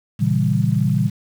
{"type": "chord", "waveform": "sine", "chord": "A# diminished seventh", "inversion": "none", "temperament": "equal with one note detuned", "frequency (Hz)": [116.54, 138.59, 162.73, 196], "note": ["A#2", "C#3", "E3", "G3"], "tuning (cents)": [0, 0, -22, 0], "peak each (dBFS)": [-20, -20, -21, -21], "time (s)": [0.19, 1.1], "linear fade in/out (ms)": 20, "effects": ["7-bit"]}